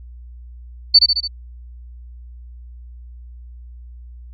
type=tone with echo; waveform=sine; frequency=4500 Hz; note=C#8; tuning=25 cents sharp; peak=-4 dBFS; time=0.94-0.99 s; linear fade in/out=10 ms; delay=72 ms; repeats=4; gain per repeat=-4 dB; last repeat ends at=1.278 s; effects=added 60 Hz sine -35 dBFS peak until 4.33 s